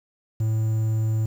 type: tone with quantisation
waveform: triangle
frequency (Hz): 110.2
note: A2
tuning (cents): +3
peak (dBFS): -18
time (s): 0.4-1.26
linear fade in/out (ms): 5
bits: 8
effects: none